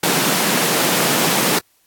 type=high-pass noise; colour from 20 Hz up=pink; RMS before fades=-17 dBFS; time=0.03-1.59 s; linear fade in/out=5 ms; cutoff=150 Hz; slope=48 dB/octave; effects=white hiss -59 dBFS RMS until 1.86 s + AAC 64 kbps